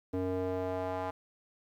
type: tone with band-pass filter sweep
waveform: square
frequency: 92.5 Hz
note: F#2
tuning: in tune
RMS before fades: -34 dBFS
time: 0.13-1.11 s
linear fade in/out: 10 ms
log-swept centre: 370 to 850 Hz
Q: 2.1
effects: 11-bit